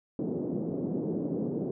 pink band-pass noise, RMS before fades -32 dBFS, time 0.19-1.71 s, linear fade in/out 2 ms, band 170 to 450 Hz, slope 24 dB/octave, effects none

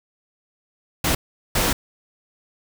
pink noise bursts at uneven times, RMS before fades -20 dBFS, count 2, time 1.04-1.15 / 1.55-1.73 s, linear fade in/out 5 ms, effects none

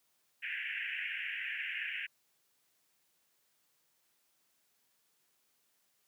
pink band-pass noise, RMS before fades -39 dBFS, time 0.42-2.07 s, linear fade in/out 20 ms, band 1600 to 2900 Hz, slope 96 dB/octave, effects white hiss -75 dBFS RMS until 6.07 s + high-pass 100 Hz 12 dB/octave

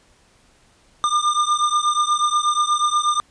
square beating tone pair, 1200 / 1208.3 Hz, D6 / D6, +37 / +49 cents, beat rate 8.3 Hz, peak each -21 / -20 dBFS, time 1.04-3.2 s, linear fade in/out 0 ms, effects pink hiss -56 dBFS RMS until 3.3 s + resampled to 22050 Hz

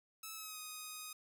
5% pulse tone with pitch glide, 1304 to 1248.7 Hz, E6 to D#6, -19 to +6 cents, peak -34 dBFS, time 0.23-1.13 s, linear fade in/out 5 ms, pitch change -75 cents, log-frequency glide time 0.34-0.59 s, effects none

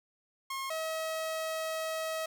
sawtooth tone pair in turn, 1076 / 639.8 Hz, C6 / D#5, +48 / +48 cents, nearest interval major sixth, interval 900 cents, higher first, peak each -31 / -29 dBFS, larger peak second, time 0.5-0.7 / 0.7-2.26 s, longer second, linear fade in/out 5 ms, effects none

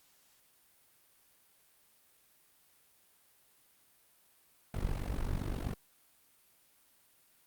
brown noise with amplitude modulation, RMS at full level -32 dBFS, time 4.74-5.74 s, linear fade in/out 2 ms, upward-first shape sine, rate 47.6 Hz, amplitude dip 80%, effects white hiss -67 dBFS RMS until 7.46 s + Opus 48 kbps

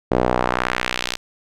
sawtooth tone with band-pass filter sweep, 61.8 Hz, B1, 2 cents sharp, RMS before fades -21 dBFS, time 0.11-1.17 s, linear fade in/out 5 ms, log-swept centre 480 to 4400 Hz, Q 1.2, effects none

